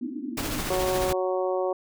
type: band-pass noise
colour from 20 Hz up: white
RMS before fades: -34 dBFS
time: 0.01-0.6 s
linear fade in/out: 5 ms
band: 230 to 320 Hz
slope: 96 dB/octave
type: noise with tremolo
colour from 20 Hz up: pink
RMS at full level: -29 dBFS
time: 0.37-1.13 s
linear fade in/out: 5 ms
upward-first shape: sine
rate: 14 Hz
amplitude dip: 35%
type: harmonic tone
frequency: 185 Hz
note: F#3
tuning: in tune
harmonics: 2 / 3 / 4 / 5 / 6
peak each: -27 / -27 / -32 / -37 / -37 dBFS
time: 0.7-1.73 s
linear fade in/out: 5 ms
effects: none